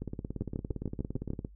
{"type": "two click trains", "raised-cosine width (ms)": 3, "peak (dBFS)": [-20, -23], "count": [7, 26], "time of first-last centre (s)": [[0.41, 1.304], [0.02, 1.449]], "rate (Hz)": [6.71, 17.5], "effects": ["noise-tail reverb RT60 0.1 s tail -17 dB re dry", "added 50 Hz sine -50 dBFS peak until 1.55 s"]}